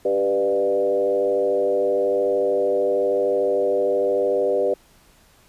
sine tone with frequency modulation, 493.9 Hz, B4, in tune, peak -17 dBFS, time 0.05-4.74 s, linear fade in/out 5 ms, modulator 101 Hz, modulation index 1.2, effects pink hiss -55 dBFS RMS until 5.48 s + resampled to 32000 Hz

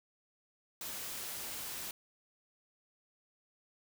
white noise, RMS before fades -42 dBFS, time 0.81-1.91 s, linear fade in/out 2 ms, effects none

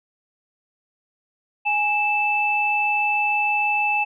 sine tone pair together, 830.6 / 2637 Hz, G#5 / E7, 0 / 0 cents, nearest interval octave + minor sixth, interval 2000 cents, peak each -22 / -20 dBFS, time 1.65-4.05 s, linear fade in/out 20 ms, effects none

